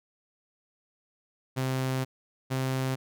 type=tone pair in turn; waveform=sawtooth; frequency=130.81 / 131.36 Hz; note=C3 / C3; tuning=0 / +7 cents; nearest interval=unison; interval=7 cents; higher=second; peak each=-23 dBFS; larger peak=neither; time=1.56-2.05 / 2.5-2.96 s; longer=first; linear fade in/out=20 ms; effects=none